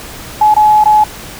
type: tone with dropouts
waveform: sine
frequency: 850 Hz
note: G#5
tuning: 40 cents sharp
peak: -4 dBFS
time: 0.41-1.04 s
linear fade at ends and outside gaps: 5 ms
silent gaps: 0.542-0.564 / 0.84-0.856 s
effects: pink hiss -29 dBFS RMS until 1.39 s